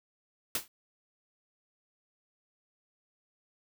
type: noise with exponential decay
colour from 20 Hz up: white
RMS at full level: -27 dBFS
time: 0.55-0.68 s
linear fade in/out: 2 ms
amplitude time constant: 28 ms
effects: none

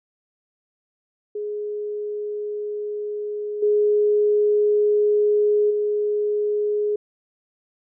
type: tone with level steps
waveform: sine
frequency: 417.7 Hz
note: G#4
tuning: 10 cents sharp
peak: -25 / -15 / -19 dBFS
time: 1.35-6.96 s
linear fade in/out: 5 ms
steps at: 3.62 / 5.7 s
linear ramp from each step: 10 ms
effects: none

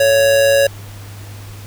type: tone with amplitude modulation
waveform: square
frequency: 557 Hz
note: C#5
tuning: 8 cents sharp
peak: -8 dBFS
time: 0-0.67 s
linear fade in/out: 5 ms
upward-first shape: sine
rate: 119 Hz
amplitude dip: 45%
effects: added 101 Hz sine -31 dBFS peak until 1.66 s + pink hiss -39 dBFS RMS until 1.66 s

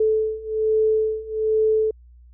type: beating tone pair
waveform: sine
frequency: 435.3 / 436.5 Hz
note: A4 / A4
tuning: -19 / -14 cents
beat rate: 1.2 Hz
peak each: -22 / -20 dBFS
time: 0-1.91 s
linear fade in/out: 5 ms
effects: added 60 Hz sine -45 dBFS peak until 2.33 s

